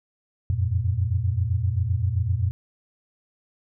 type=tone cluster; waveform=sine; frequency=86.2 / 93.9 / 116.6 Hz; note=F2 / F#2 / A#2; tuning=-22 / +26 / +1 cents; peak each=-25 dBFS; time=0.5-2.51 s; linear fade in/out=0 ms; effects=none